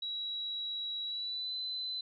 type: tone with pitch glide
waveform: sine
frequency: 3884 to 4028 Hz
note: B7 to B7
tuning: -30 to +33 cents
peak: -35 dBFS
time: 0.02-2.01 s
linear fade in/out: 5 ms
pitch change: +63 cents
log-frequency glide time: 1.03-1.55 s
effects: none